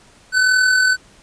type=tone with amplitude modulation; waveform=square; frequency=1511 Hz; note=F#6; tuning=36 cents sharp; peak=-11 dBFS; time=0.32-0.97 s; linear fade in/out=50 ms; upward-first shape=sine; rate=41.7 Hz; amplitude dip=40%; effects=pink hiss -49 dBFS RMS until 1.22 s + resampled to 22050 Hz